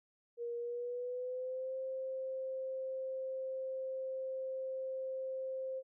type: tone with pitch glide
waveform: sine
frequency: 473.5 to 525.4 Hz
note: A#4 to C5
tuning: +27 to +7 cents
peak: -37 dBFS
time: 0.37-5.83 s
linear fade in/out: 50 ms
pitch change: +180 cents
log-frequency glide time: 0.57-1.76 s
effects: none